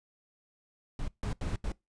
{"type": "noise bursts at uneven times", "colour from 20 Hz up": "brown", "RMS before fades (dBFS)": -33, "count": 4, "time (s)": [[0.99, 1.08], [1.23, 1.33], [1.41, 1.56], [1.64, 1.72]], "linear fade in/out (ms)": 2, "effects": ["noise-tail reverb RT60 0.2 s tail -23 dB re dry", "resampled to 22050 Hz"]}